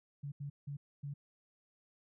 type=tone bursts at uneven times; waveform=sine; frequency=142.4 Hz; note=C#3; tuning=47 cents sharp; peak=-39 dBFS; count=4; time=0.23-0.32 / 0.4-0.5 / 0.67-0.77 / 1.03-1.14 s; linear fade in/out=10 ms; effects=none